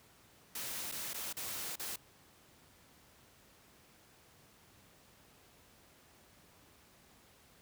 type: noise with dropouts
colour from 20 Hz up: white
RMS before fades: -41 dBFS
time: 0.55-1.96 s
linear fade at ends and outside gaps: 5 ms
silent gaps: 0.916-0.921 / 1.134-1.143 / 1.328-1.367 / 1.757-1.795 s
effects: pink hiss -63 dBFS RMS until 7.61 s + high-pass 60 Hz 12 dB/octave